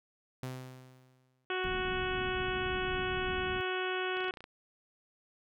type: tone with exponential decay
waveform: sawtooth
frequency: 128.7 Hz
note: C3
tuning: 28 cents flat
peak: -32 dBFS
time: 0.43-1.45 s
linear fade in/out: 0 ms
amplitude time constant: 220 ms
type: harmonic tone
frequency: 370 Hz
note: F#4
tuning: in tune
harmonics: 1 / 2 / 3 / 4 / 5 / 6 / 7 / 8 / 9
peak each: -35 / -41 / -41 / -38 / -44 / -46 / -42 / -44 / -47 dBFS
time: 1.5-4.31 s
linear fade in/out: 2 ms
type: low-pass noise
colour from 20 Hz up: pink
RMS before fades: -42 dBFS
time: 1.64-3.61 s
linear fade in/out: 0 ms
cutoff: 290 Hz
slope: 48 dB/octave
type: clicks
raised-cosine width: 0.3 ms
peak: -31 dBFS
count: 8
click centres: 4.17 / 4.206 / 4.243 / 4.283 / 4.339 / 4.372 / 4.406 / 4.441 s
effects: none